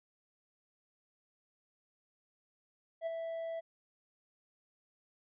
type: tone with ADSR envelope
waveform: triangle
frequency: 659.3 Hz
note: E5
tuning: in tune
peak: -30 dBFS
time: 3.01-3.61 s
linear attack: 55 ms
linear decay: 17 ms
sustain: -5 dB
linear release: 22 ms
effects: resampled to 8000 Hz